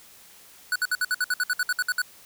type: tone bursts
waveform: square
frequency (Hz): 1480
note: F#6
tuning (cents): 0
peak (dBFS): -22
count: 14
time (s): 0.72-2.018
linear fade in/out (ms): 2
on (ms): 37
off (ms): 60
effects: white hiss -51 dBFS RMS until 2.25 s